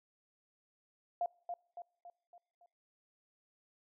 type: tone with echo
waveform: sine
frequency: 698.5 Hz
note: F5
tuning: in tune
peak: -31 dBFS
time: 1.21-1.26 s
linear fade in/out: 2 ms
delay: 280 ms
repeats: 5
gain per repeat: -6 dB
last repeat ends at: 2.66 s
effects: noise-tail reverb RT60 0.6 s tail -26 dB re dry